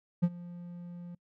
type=tone with ADSR envelope; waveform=triangle; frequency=174.61 Hz; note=F3; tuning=in tune; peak=-18 dBFS; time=0.22-1.15 s; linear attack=18 ms; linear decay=50 ms; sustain=-21 dB; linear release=5 ms; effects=noise-tail reverb RT60 0.1 s tail -25 dB re dry